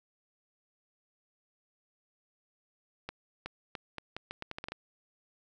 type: accelerating click train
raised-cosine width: 0.3 ms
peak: -22 dBFS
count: 12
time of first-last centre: 3.09-4.72 s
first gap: 370 ms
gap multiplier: 0.79
effects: none